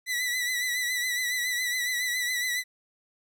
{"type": "tone with vibrato", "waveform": "sawtooth", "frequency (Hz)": 1976, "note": "B6", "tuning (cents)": 0, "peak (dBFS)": -23, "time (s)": [0.06, 2.64], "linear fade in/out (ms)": 50, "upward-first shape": "triangle", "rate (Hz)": 7.2, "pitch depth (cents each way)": 56, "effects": []}